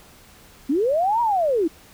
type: linear two-way sweep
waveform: sine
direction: up then down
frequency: 250.1 to 968 to 297.5 Hz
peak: -17 dBFS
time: 0.69-1.68 s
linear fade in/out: 10 ms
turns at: 1.21 s
effects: pink hiss -49 dBFS RMS until 1.93 s